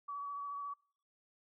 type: tone with vibrato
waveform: sine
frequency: 1138 Hz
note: C#6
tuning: 45 cents sharp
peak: -39 dBFS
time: 0.08-0.74 s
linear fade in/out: 10 ms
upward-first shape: sine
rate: 14 Hz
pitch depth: 19 cents each way
effects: noise-tail reverb RT60 0.6 s tail -25 dB re dry